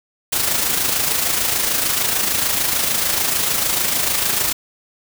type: noise with amplitude modulation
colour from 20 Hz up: white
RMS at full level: -17 dBFS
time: 0.32-4.53 s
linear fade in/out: 10 ms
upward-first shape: sine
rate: 26.7 Hz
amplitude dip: 45%
effects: none